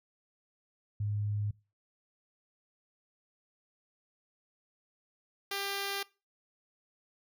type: tone pair in turn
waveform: sine / 5% pulse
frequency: 103.83 / 397.3 Hz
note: G#2 / G4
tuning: 0 / +23 cents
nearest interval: octave + major seventh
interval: 2323 cents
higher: second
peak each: -30 / -22 dBFS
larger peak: second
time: 1-1.51 / 5.51-6.03 s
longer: second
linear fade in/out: 5 ms
effects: noise-tail reverb RT60 0.3 s tail -23 dB re dry